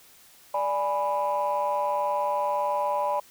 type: chord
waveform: sine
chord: G# diminished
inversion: second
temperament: equal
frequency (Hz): 587.3 / 830.6 / 987.8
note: D5 / G#5 / B5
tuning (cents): 0 / 0 / 0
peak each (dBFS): -27 / -28 / -26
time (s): 0.54-3.2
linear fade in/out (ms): 5
effects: tanh soft clip ceiling -17 dBFS + white hiss -54 dBFS RMS until 3.3 s